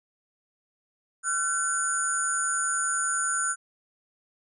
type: tone cluster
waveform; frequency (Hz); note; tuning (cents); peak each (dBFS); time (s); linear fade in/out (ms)
sine; 1365 / 1515 / 6920 / 9350; F6 / F#6 / A8 / D9; -40 / +40 / -30 / -9; -30; 1.23-3.56; 50
effects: none